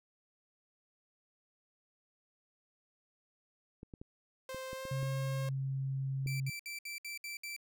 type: clicks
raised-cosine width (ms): 3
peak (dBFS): -34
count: 8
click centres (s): 3.831 / 3.938 / 4.015 / 4.546 / 4.731 / 4.853 / 5.03 / 6.262
type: tone with pitch glide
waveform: sawtooth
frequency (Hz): 523.3 to 537.4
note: C5 to C5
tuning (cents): 0 to +46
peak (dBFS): -37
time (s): 4.49-5.49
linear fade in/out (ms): 2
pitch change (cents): +46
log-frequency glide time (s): 4.71-5.05
type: tone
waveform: sine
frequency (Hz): 134.7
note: C#3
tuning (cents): -49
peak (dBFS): -33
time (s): 4.91-6.5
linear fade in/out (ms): 5
type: tone bursts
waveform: sawtooth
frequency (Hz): 2335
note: D7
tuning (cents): -11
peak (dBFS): -37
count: 7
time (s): 6.27-7.564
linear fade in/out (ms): 2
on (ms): 130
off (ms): 64
effects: none